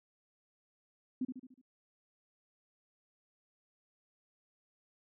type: tone with echo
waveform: sine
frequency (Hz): 256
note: C4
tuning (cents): -38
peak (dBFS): -31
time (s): 1.21-1.25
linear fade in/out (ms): 5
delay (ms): 73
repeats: 5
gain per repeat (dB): -6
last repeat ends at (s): 1.615
effects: none